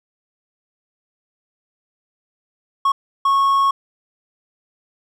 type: tone bursts at uneven times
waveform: triangle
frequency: 1100 Hz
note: C#6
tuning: 14 cents flat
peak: -11 dBFS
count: 2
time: 2.85-2.92 / 3.25-3.71 s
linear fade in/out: 5 ms
effects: none